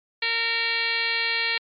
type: harmonic tone with a mistuned harmonic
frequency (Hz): 460.1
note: A#4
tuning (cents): -23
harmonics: 1 / 2 / 3 / 4 / 5 / 6 / 7 / 8 / 9 / 10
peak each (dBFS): -39 / -37 / -38 / -28 / -27 / -30 / -32 / -37 / -29 / -39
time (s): 0.22-1.58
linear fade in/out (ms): 5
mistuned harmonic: 7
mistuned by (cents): +39
effects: MP3 64 kbps